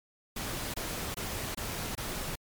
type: noise bursts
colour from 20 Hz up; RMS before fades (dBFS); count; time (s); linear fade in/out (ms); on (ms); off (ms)
pink; -36; 5; 0.36-2.356; 5; 380; 24
effects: MP3 96 kbps